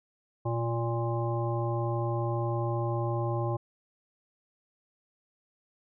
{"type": "harmonic tone with a mistuned harmonic", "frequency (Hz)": 116.54, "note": "A#2", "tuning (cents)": 0, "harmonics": [1, 3, 5, 7, 9], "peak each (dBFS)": [-29, -34, -36, -37, -39], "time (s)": [0.45, 3.57], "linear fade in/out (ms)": 10, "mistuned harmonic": 1, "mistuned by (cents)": 40, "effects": []}